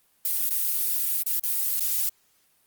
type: noise with dropouts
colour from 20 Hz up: violet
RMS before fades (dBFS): -25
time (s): 0.25-2.09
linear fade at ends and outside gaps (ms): 2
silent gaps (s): 0.494-0.506 / 1.226-1.263 / 1.396-1.435 / 1.797-1.805
effects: white hiss -65 dBFS RMS until 2.66 s + Opus 32 kbps